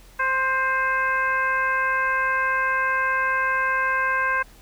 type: harmonic tone with a mistuned harmonic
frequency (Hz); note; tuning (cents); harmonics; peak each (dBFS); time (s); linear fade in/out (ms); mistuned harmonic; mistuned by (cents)
525; C5; +6; 1 / 2 / 3 / 4 / 5; -33 / -24 / -22 / -31 / -33; 0.19-4.43; 10; 5; -31
effects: added 42 Hz sine -48 dBFS peak until 4.61 s + pink hiss -52 dBFS RMS until 4.61 s